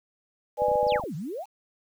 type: chord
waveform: sine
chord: G# diminished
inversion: first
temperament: just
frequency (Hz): 498.4 / 598 / 830.6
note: B4 / D5 / G#5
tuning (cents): +16 / +31 / 0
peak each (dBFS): -25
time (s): 0.57-1.01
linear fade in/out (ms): 50
type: clicks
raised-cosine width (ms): 3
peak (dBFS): -27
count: 10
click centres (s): 0.62 / 0.684 / 0.716 / 0.756 / 0.83 / 0.867 / 0.923 / 0.959 / 0.997 / 1.038
type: exponential two-way sweep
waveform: sine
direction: down then up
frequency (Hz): 5920 to 138.59 to 907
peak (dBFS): -31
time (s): 0.87-1.46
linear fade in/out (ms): 50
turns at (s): 1.15
effects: 9-bit